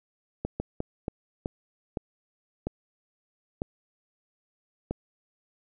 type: slowing click train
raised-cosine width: 2 ms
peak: -16 dBFS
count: 9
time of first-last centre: 0.45-4.91 s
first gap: 150 ms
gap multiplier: 1.36
effects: none